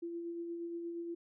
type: tone with tremolo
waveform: sine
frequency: 340 Hz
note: F4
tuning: 46 cents flat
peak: -37 dBFS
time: 0.02-1.15 s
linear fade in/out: 10 ms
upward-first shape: sine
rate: 8.5 Hz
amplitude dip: 30%
effects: none